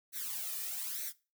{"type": "noise with flanger", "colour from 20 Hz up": "blue", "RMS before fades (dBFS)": -39, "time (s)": [0.12, 1.13], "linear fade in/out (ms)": 50, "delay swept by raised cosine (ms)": [0.49, 1.69], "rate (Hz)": 1.1, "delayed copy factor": 0.8, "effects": ["noise-tail reverb RT60 0.3 s tail -19 dB re dry"]}